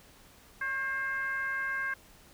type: tone with frequency modulation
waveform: sine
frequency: 1600 Hz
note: G6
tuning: 35 cents sharp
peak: -30 dBFS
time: 0.61-1.94 s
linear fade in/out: 5 ms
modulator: 513 Hz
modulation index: 0.7
effects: pink hiss -57 dBFS RMS until 2.33 s